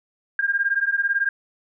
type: beating tone pair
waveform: sine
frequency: 1600 / 1618 Hz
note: G6 / G#6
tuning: +35 / -46 cents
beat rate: 18 Hz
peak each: -22 / -22 dBFS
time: 0.39-1.29 s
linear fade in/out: 2 ms
effects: none